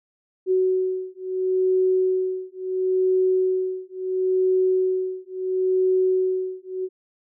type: beating tone pair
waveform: sine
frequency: 372.5 / 373.23 Hz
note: F#4 / F#4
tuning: +12 / +15 cents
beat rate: 0.73 Hz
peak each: -22 dBFS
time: 0.46-6.89 s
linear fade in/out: 50 ms
effects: none